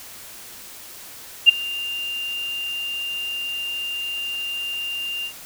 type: tone with ADSR envelope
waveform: sine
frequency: 2794 Hz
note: F7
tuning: in tune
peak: -3 dBFS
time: 1.46-5.33 s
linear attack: 30 ms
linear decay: 10 ms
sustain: -22 dB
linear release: 83 ms
effects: white hiss -40 dBFS RMS until 5.45 s